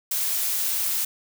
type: noise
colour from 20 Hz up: blue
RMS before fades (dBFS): -25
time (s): 0.11-1.05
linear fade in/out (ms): 5
effects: none